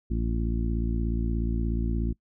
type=harmonic tone; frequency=56.8 Hz; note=A#1; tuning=44 cents flat; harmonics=1 / 2 / 3 / 4 / 5 / 6; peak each=-26 / -33 / -36 / -33 / -38 / -38 dBFS; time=0.1-2.13 s; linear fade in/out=10 ms; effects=noise-tail reverb RT60 0.1 s tail -24 dB re dry